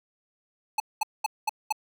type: tone bursts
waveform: square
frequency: 863 Hz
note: A5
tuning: 34 cents flat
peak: -23 dBFS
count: 5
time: 0.78-1.725 s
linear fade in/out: 5 ms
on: 21 ms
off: 210 ms
effects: none